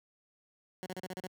15% pulse tone bursts, 185 Hz, F#3, in tune, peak -32 dBFS, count 7, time 0.83-1.269 s, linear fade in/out 0 ms, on 31 ms, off 37 ms, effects high-pass 100 Hz 12 dB/octave

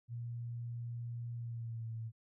sine tone with pitch glide, 118.5 to 113.15 Hz, A#2 to A2, +29 to +49 cents, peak -39 dBFS, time 0.08-2.12 s, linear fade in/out 50 ms, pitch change -80 cents, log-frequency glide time 1.35-1.9 s, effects none

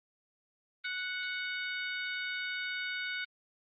harmonic tone, 739 Hz, F#5, 2 cents flat, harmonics 2 / 3 / 4 / 5 / 6, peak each -37 / -39 / -46 / -44 / -50 dBFS, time 0.84-3.25 s, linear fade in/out 10 ms, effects Opus 24 kbps

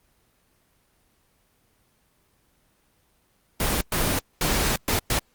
pink noise bursts at uneven times, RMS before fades -23 dBFS, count 5, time 3.6-3.81 / 3.92-4.19 / 4.41-4.76 / 4.88-4.99 / 5.1-5.19 s, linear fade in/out 2 ms, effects pink hiss -65 dBFS RMS until 5.34 s + Opus 24 kbps

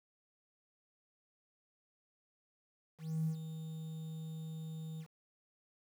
triangle tone with ADSR envelope, 159.3 Hz, D#3, 41 cents sharp, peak -27 dBFS, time 2.98-5.07 s, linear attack 280 ms, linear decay 95 ms, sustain -12 dB, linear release 69 ms, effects tanh soft clip ceiling -29 dBFS + 10-bit

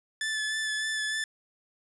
sawtooth tone with vibrato, 1741 Hz, A6, 19 cents flat, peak -25 dBFS, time 0.21-1.24 s, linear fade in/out 2 ms, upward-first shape sine, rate 3.3 Hz, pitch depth 18 cents each way, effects resampled to 24000 Hz + 10-bit

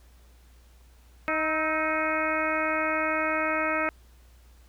harmonic tone with a mistuned harmonic, 312.5 Hz, D#4, 8 cents sharp, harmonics 1 / 2 / 3 / 4 / 5 / 6 / 7 / 8, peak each -33 / -30 / -36 / -30 / -33 / -35 / -32 / -35 dBFS, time 1.28-3.89 s, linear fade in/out 0 ms, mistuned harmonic 4, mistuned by +53 cents, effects added 60 Hz sine -52 dBFS peak until 4.68 s + pink hiss -62 dBFS RMS until 4.68 s

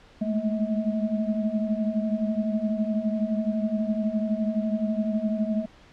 sine tone cluster, 206.2 / 213.5 / 225.4 / 639 Hz, G#3 / G#3 / A3 / D#5, -12 / +48 / +42 / +46 cents, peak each -34 / -26 / -28 / -32 dBFS, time 0.21-5.66 s, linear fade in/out 10 ms, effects pink hiss -53 dBFS RMS until 5.92 s + low-pass 4000 Hz 12 dB/octave

